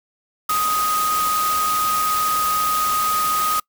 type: tone in noise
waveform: sine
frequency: 1249 Hz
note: D#6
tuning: 6 cents sharp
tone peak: -18 dBFS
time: 0.49-3.6 s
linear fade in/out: 5 ms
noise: white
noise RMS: -26 dBFS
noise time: 0.49-3.6 s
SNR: +5 dB
effects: noise-tail reverb RT60 0.1 s tail -25 dB re dry